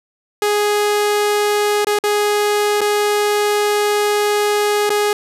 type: tone with dropouts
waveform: sawtooth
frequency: 415.3 Hz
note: G#4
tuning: in tune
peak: -10 dBFS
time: 0.42-5.13 s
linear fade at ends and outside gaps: 2 ms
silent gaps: 1.847-1.869 / 1.988-2.038 / 2.808-2.814 / 4.894-4.902 s
effects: resampled to 32000 Hz + 8-bit